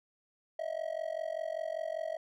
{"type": "tone with amplitude modulation", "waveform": "triangle", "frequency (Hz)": 643, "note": "E5", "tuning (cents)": -43, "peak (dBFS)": -28, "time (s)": [0.59, 2.17], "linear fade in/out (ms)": 5, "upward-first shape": "sine", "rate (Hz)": 45.1, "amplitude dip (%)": 95, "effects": []}